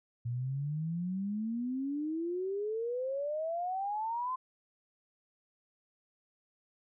sine exponential sweep, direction up, 116.54 to 1046.5 Hz, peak -32 dBFS, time 0.25-4.36 s, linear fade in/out 10 ms, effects none

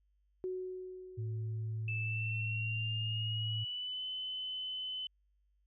sine tone with exponential decay, 370 Hz, F#4, in tune, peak -34 dBFS, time 0.44-2.47 s, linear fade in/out 0 ms, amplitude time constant 440 ms
sine tone, 110 Hz, A2, in tune, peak -35 dBFS, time 1.17-3.65 s, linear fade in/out 20 ms
sine tone with pitch glide, 2637 to 3029 Hz, E7 to F#7, 0 to +40 cents, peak -37 dBFS, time 1.88-5.07 s, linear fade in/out 2 ms, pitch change +240 cents, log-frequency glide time 2.02-4.04 s
effects added 50 Hz sine -70 dBFS peak until 5.66 s

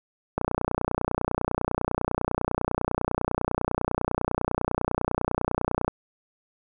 click train, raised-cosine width 1 ms, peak -9 dBFS, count 166, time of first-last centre 0.38-5.88 s, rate 30 Hz, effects none

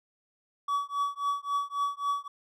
triangle tone with tremolo, 1138 Hz, C#6, 45 cents sharp, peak -22 dBFS, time 0.68-2.28 s, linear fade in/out 5 ms, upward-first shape triangle, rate 3.7 Hz, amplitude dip 100%, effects none

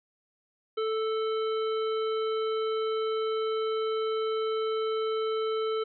harmonic tone, 440 Hz, A4, in tune, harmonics 1 / 3 / 5 / 7 / 9, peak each -27 / -35 / -48 / -43 / -47 dBFS, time 0.77-5.84 s, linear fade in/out 10 ms, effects none

